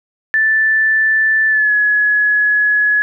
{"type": "tone with pitch glide", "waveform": "sine", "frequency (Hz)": [1760, 1690.3], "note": ["A6", "G#6"], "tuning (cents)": [0, 30], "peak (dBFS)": -10, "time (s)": [0.34, 3.02], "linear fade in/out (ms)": 0, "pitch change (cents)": -70, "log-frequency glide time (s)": [1.48, 1.73], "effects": []}